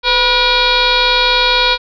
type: tone with frequency modulation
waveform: sine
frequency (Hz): 2392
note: D7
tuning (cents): +31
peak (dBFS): -9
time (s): 0.03-1.78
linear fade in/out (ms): 50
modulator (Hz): 472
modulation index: 4.1
effects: none